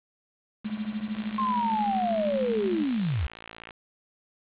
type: tone with tremolo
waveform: sine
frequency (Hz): 213.6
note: G#3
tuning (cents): +49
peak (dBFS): -25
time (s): 0.64-2.85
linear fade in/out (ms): 20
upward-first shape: triangle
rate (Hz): 13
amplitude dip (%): 90
type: click train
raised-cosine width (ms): 0.2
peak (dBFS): -22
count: 145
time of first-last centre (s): 1.15-3.708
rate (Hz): 56.3
type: linear sweep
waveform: sine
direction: down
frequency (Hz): 1073 to 58.27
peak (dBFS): -24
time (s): 1.38-3.27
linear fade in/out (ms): 5
effects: resampled to 8000 Hz + 7-bit